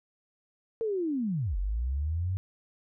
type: linear two-way sweep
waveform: sine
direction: down then up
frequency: 462 to 43.65 to 96.7 Hz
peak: -27 dBFS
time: 0.81-2.37 s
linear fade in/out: 0 ms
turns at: 1.57 s
effects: none